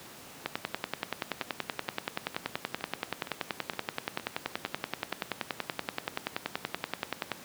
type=two click trains; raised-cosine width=0.3 ms; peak=-13 / -23 dBFS; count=73 / 9; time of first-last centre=0.46-7.317 / 1.42-5.124 s; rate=10.5 / 2.16 Hz; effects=pink hiss -48 dBFS RMS until 7.44 s + high-pass 150 Hz 12 dB/octave